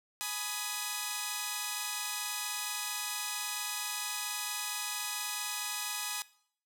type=chord; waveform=5% pulse; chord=G# minor; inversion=none; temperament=equal with one note detuned; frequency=837.8 / 987.8 / 1244.5 Hz; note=G#5 / B5 / D#6; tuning=+15 / 0 / 0 cents; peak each=-26 / -28 / -27 dBFS; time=0.21-6.22 s; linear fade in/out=0 ms; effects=noise-tail reverb RT60 0.6 s tail -20 dB re dry